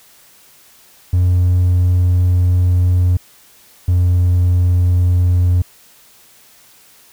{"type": "tone pair in turn", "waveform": "triangle", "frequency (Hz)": [89.7, 89.08], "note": ["F2", "F2"], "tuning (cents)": [47, 35], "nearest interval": "unison", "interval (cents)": 12, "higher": "first", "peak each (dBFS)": -7, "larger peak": "neither", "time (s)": [[1.13, 3.17], [3.88, 5.62]], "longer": "first", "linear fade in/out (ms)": 5, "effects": ["tanh soft clip ceiling -4 dBFS", "white hiss -47 dBFS RMS until 7.12 s"]}